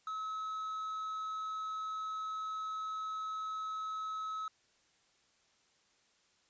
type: tone with quantisation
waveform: triangle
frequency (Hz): 1289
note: E6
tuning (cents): -39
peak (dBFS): -35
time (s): 0.07-4.48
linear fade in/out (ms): 2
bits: 10
effects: white hiss -71 dBFS RMS until 6.49 s + resampled to 16000 Hz